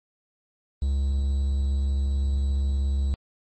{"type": "tone with quantisation", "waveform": "triangle", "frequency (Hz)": 68.7, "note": "C#2", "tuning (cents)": -15, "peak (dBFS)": -19, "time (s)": [0.82, 3.14], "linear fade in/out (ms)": 0, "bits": 8, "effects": ["MP3 32 kbps"]}